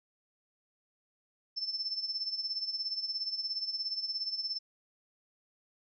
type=tone with tremolo; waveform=sine; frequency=5300 Hz; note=E8; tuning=9 cents sharp; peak=-30 dBFS; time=1.56-4.59 s; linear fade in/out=20 ms; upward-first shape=sine; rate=17 Hz; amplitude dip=70%; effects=none